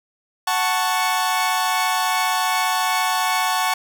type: chord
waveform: sawtooth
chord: F# minor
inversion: none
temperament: equal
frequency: 740 / 880 / 1108.7 Hz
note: F#5 / A5 / C#6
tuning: 0 / 0 / 0 cents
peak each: -19 dBFS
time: 0.47-3.74 s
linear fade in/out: 5 ms
effects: none